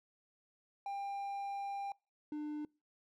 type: tone pair in turn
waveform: triangle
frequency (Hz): 797 / 299.8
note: G5 / D4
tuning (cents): +28 / +36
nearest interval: octave + perfect fourth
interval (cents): 1692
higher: first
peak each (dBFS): -36 / -36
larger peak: neither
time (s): 0.86-1.92 / 2.32-2.65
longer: first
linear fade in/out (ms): 2
effects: noise-tail reverb RT60 0.3 s tail -26 dB re dry